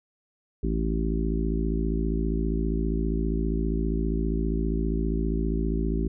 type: harmonic tone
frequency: 55 Hz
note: A1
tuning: in tune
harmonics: 1 / 3 / 4 / 5 / 6 / 7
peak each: -26 / -31 / -32 / -33 / -34 / -34 dBFS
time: 0.63-6.08 s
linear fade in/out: 5 ms
effects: none